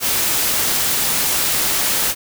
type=noise; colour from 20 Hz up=white; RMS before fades=-18 dBFS; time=0-2.15 s; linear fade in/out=50 ms; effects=none